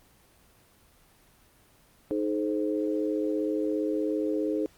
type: chord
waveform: sine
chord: Ab major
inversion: second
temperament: equal with one note detuned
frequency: 311.1 / 426.2 / 523.3 Hz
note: Eb4 / Ab4 / C5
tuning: 0 / +45 / 0 cents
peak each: -28 / -30 / -33 dBFS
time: 2.11-4.66 s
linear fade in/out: 0 ms
effects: pink hiss -60 dBFS RMS until 4.77 s + Opus 24 kbps